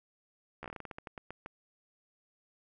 slowing click train, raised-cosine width 0.5 ms, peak -27 dBFS, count 15, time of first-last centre 0.63-1.461 s, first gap 13 ms, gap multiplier 1.21, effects none

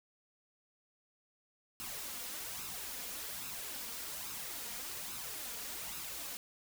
white noise with flanger, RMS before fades -43 dBFS, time 1.8-6.37 s, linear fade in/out 0 ms, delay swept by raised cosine 0.76 to 4.26 ms, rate 1.2 Hz, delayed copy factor +0.55, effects none

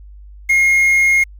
triangle tone with quantisation, 2145 Hz, C7, 42 cents sharp, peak -8 dBFS, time 0.49-1.24 s, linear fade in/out 10 ms, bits 6, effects added 50 Hz sine -35 dBFS peak until 1.39 s

